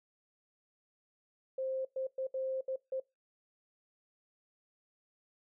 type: tone bursts at uneven times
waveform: sine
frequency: 526 Hz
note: C5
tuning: 9 cents sharp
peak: -33 dBFS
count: 6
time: 1.58-1.85 / 1.96-2.07 / 2.18-2.27 / 2.34-2.61 / 2.68-2.76 / 2.92-3 s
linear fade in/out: 5 ms
effects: noise-tail reverb RT60 0.2 s tail -21 dB re dry